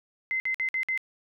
sine tone bursts, 2064 Hz, C7, 24 cents flat, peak -25 dBFS, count 5, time 0.31-0.976 s, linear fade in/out 0 ms, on 90 ms, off 54 ms, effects none

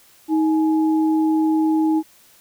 sine tone pair together, 315.8 / 843.1 Hz, D#4 / G#5, +26 / +26 cents, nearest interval octave + perfect fourth, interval 1700 cents, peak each -15 / -27 dBFS, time 0.28-2.03 s, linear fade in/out 50 ms, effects white hiss -52 dBFS RMS until 2.4 s

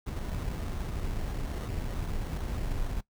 brown noise with sample-and-hold, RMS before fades -33 dBFS, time 0.06-3.01 s, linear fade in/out 10 ms, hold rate 2450 Hz, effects noise-tail reverb RT60 0.1 s tail -19 dB re dry

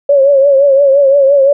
sine tone with vibrato, 554.4 Hz, C#5, in tune, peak -4 dBFS, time 0.09-1.53 s, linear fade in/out 5 ms, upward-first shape triangle, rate 5.8 Hz, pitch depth 78 cents each way, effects none

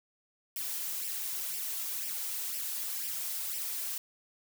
blue noise with flanger, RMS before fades -36 dBFS, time 0.56-3.98 s, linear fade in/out 2 ms, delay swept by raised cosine 0.37 to 2.97 ms, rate 2 Hz, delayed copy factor +0.6, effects none

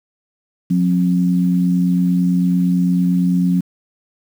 sine tone pair together, 178.78 / 267.7 Hz, F3 / C4, +41 / +40 cents, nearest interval perfect fifth, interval 699 cents, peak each -13 / -20 dBFS, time 0.7-3.61 s, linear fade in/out 10 ms, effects 7-bit

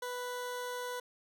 20% pulse tone, 493.9 Hz, B4, in tune, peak -32 dBFS, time 0.02-1 s, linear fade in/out 5 ms, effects none

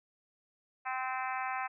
harmonic tone, 258.7 Hz, C4, 19 cents flat, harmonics 3 / 4 / 5 / 6 / 7 / 8 / 9 / 10, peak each -37 / -39 / -41 / -43 / -44 / -45 / -46 / -47 dBFS, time 0.85-1.68 s, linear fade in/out 20 ms, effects none

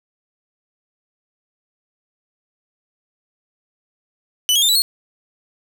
sawtooth tone with pitch steps, 2985 / 3274 / 3591 / 3939 / 4320 Hz, F#7 / G#7 / A7 / B7 / C#8, +15 / -25 / +35 / -5 / -45 cents, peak -10 dBFS, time 4.49-4.82 s, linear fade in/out 0 ms, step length 66 ms, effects none

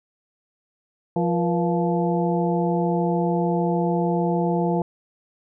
harmonic tone with a mistuned harmonic, 173.3 Hz, F3, 13 cents flat, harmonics 1 / 2 / 3 / 4 / 5, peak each -22 / -25 / -27 / -28 / -29 dBFS, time 1.16-4.82 s, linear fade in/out 2 ms, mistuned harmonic 3, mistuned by -120 cents, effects none

